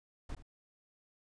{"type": "noise with echo", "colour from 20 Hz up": "brown", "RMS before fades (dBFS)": -40, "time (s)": [0.29, 0.35], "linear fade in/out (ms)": 5, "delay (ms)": 75, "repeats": 1, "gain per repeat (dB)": -14, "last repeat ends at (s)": 0.425, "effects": ["resampled to 22050 Hz"]}